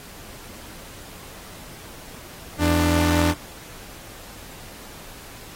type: tone pair together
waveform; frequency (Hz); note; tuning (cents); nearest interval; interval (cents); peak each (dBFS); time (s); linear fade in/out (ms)
sawtooth; 84.12 / 296.4; E2 / D4; +36 / +16; octave + minor seventh; 2180; -16; 2.58-3.35; 50
effects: pink hiss -42 dBFS RMS until 5.55 s + AAC 48 kbps